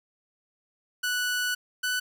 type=tone pair in turn; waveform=sawtooth; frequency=1480 / 1492.9 Hz; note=F#6 / F#6; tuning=0 / +15 cents; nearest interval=unison; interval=15 cents; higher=second; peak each=-22 dBFS; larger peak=neither; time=1.03-1.55 / 1.83-2 s; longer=first; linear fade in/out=10 ms; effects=none

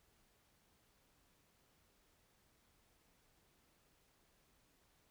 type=silence; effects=pink hiss -74 dBFS RMS until 5.1 s

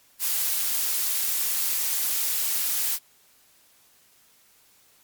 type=noise; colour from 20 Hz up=blue; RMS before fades=-25 dBFS; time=0.19-2.99 s; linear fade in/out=50 ms; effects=white hiss -59 dBFS RMS until 5.03 s + MP3 96 kbps

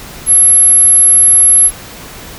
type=tone; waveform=sine; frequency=11140 Hz; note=F9; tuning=5 cents flat; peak=-3 dBFS; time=0.26-1.71 s; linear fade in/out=50 ms; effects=pink hiss -30 dBFS RMS until 2.38 s

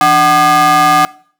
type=ring-modulated tone; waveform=square; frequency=229.1 Hz; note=A#3; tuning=30 cents flat; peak=-4 dBFS; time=0.01-1.05 s; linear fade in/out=0 ms; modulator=981 Hz; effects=noise-tail reverb RT60 0.5 s tail -22 dB re dry

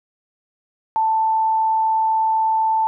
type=tone; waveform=sine; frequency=884 Hz; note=A5; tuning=8 cents sharp; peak=-15 dBFS; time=0.96-2.87 s; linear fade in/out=0 ms; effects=none

